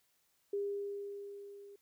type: tone with level ramp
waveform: sine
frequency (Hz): 403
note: G4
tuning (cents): +48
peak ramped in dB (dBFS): -32 to -51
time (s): 0.53-1.76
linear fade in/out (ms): 5
effects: white hiss -75 dBFS RMS until 1.81 s